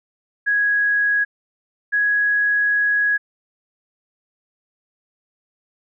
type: tone pair in turn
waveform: sine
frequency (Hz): 1661.2 / 1667.3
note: G#6 / G#6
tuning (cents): 0 / +6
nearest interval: unison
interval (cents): 6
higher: second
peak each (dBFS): -15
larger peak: neither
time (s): 0.46-1.25 / 1.92-3.18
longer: second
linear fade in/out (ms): 20
effects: none